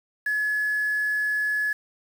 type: tone with quantisation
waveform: sine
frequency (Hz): 1702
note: G#6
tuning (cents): +42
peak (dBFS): -22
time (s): 0.26-1.73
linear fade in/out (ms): 5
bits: 7
effects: none